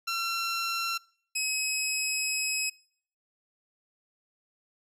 15% pulse tone pair in turn, 1358 / 2550 Hz, F6 / D#7, -49 / +42 cents, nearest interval major seventh, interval 1091 cents, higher second, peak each -22 / -20 dBFS, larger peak second, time 0.07-0.98 / 1.35-2.7 s, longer second, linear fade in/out 10 ms, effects noise-tail reverb RT60 0.6 s tail -25 dB re dry + low-pass 12000 Hz 12 dB/octave

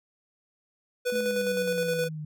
square tone with tremolo, 493.9 Hz, B4, in tune, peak -25 dBFS, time 1.05-2.09 s, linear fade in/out 20 ms, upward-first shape square, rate 9.6 Hz, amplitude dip 35%
sine exponential sweep, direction down, 220 to 150.4 Hz, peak -33 dBFS, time 1.12-2.25 s, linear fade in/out 5 ms
effects none

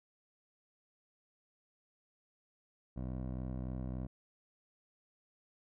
15% pulse tone with low-pass filter, 63.5 Hz, B1, 49 cents sharp, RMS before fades -40 dBFS, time 2.96-4.07 s, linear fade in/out 10 ms, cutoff 610 Hz, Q 0.62, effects none

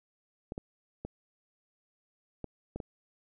clicks, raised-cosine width 2 ms, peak -24 dBFS, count 6, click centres 0.521 / 0.579 / 1.05 / 2.443 / 2.76 / 2.802 s, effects none

